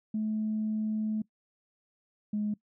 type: tone pair in turn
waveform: sine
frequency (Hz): 216.1 / 209.8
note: A3 / G#3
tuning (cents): -31 / +18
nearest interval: minor second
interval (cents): 51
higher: first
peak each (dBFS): -27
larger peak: neither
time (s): 0.14-1.22 / 2.33-2.54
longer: first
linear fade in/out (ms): 5
effects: noise-tail reverb RT60 0.1 s tail -21 dB re dry + tanh soft clip ceiling -23 dBFS